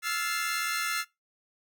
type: chord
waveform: sawtooth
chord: F major seventh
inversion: third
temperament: equal with one note detuned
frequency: 1318.5 / 1396.9 / 1734.8 / 2093 Hz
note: E6 / F6 / A6 / C7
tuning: 0 / 0 / -25 / 0 cents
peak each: -30 / -31 / -32 / -30 dBFS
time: 0.02-1.05 s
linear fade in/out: 50 ms
effects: noise-tail reverb RT60 0.2 s tail -21 dB re dry